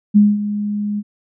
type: tone with ADSR envelope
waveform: sine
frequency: 207.1 Hz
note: G#3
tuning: 5 cents flat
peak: -5 dBFS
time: 0.14-1.03 s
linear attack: 25 ms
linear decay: 210 ms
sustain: -13 dB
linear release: 44 ms
effects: none